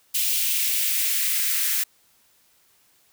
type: noise with high-pass filter sweep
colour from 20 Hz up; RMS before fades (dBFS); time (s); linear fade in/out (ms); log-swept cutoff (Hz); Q
blue; -23; 0.14-1.84; 10; 2800 to 1700; 2.1
effects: white hiss -61 dBFS RMS until 3.12 s